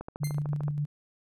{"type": "click train", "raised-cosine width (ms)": 1, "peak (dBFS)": -24, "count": 10, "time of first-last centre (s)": [0.01, 0.682], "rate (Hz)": 13.4}
{"type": "tone with tremolo", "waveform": "sine", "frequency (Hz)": 146.83, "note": "D3", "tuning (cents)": 0, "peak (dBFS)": -26, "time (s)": [0.2, 0.86], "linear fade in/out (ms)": 20, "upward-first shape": "square", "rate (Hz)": 6.9, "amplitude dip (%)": 35}
{"type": "tone with exponential decay", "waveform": "5% pulse", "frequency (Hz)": 2093, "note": "C7", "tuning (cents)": 0, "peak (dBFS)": -25, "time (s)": [0.24, 0.43], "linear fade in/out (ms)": 5, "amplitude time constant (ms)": 40}
{"effects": ["resampled to 32000 Hz"]}